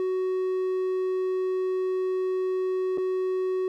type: tone with dropouts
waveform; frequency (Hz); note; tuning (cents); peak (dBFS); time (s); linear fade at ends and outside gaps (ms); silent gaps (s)
triangle; 372.4; F#4; +11; -22; 0-3.68; 1; 2.975-2.981
effects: none